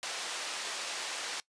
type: band-pass noise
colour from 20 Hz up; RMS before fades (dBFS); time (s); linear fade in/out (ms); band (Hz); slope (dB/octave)
white; -38; 0.03-1.4; 0; 480 to 5800; 12
effects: noise-tail reverb RT60 0.1 s tail -21 dB re dry + resampled to 22050 Hz